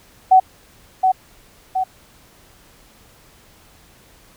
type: tone with echo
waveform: sine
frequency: 752 Hz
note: F#5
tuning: 28 cents sharp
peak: -6 dBFS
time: 0.31-0.4 s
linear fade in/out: 10 ms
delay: 720 ms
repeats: 2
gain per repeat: -5 dB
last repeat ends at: 1.84 s
effects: pink hiss -50 dBFS RMS until 4.36 s